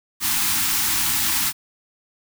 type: band-stop noise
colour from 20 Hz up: white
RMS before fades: -21 dBFS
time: 0.2-1.53 s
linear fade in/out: 50 ms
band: 340 to 780 Hz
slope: 96 dB/octave
effects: none